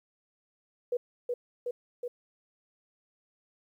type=tone with echo; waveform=sine; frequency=487.6 Hz; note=B4; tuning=22 cents flat; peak=-26 dBFS; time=0.92-0.97 s; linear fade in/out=5 ms; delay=370 ms; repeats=3; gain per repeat=-2 dB; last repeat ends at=2.08 s; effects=11-bit

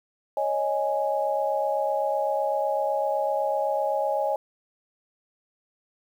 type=chord; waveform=sine; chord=C# suspended second; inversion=none; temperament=equal; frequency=554.4 / 622.3 / 830.6 Hz; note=C#5 / D#5 / G#5; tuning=0 / 0 / 0 cents; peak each=-27 dBFS; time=0.37-4.36 s; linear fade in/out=2 ms; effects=9-bit

